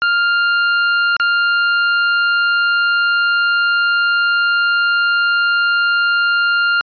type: tone with dropouts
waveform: 40% pulse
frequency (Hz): 1400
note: F6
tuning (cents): +4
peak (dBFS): -11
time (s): 0.02-6.81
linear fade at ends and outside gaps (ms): 0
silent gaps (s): 1.166-1.199
effects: resampled to 11025 Hz